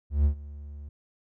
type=tone with ADSR envelope; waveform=triangle; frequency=72.6 Hz; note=D2; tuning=19 cents flat; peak=-15 dBFS; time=0.1-0.89 s; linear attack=150 ms; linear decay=95 ms; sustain=-21 dB; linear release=5 ms; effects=none